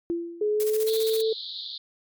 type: tone with exponential decay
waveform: sine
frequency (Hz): 340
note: F4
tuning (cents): -46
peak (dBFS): -22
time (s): 0.1-0.75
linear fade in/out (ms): 0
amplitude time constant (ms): 140
type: tone with pitch glide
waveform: sine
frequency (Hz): 421.1 to 442.8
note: G#4 to A4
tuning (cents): +24 to +11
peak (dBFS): -21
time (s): 0.41-1.33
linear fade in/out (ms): 5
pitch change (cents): +87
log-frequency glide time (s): 0.51-0.94
type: noise with tremolo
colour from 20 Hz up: blue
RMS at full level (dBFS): -33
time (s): 0.6-1.21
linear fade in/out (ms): 0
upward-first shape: square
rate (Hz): 15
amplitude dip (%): 65
type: band-pass noise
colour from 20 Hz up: white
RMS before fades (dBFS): -36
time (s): 0.87-1.78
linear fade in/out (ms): 5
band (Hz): 3500 to 4400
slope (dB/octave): 96
effects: MP3 96 kbps